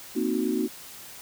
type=chord; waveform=sine; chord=C half-diminished seventh; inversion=third; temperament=equal; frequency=233.1 / 261.6 / 311.1 / 370 Hz; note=Bb3 / C4 / Eb4 / Gb4; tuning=0 / 0 / 0 / 0 cents; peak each=-29 dBFS; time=0.15-0.68 s; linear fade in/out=20 ms; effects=white hiss -44 dBFS RMS until 1.21 s